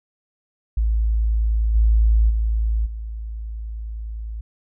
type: tone with level steps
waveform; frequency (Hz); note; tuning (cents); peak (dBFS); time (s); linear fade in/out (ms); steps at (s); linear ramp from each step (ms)
sine; 54.9; A1; -3; -16 / -12 / -17 / -27; 0.77-4.41; 5; 1.74 / 2.29 / 2.85; 20
effects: none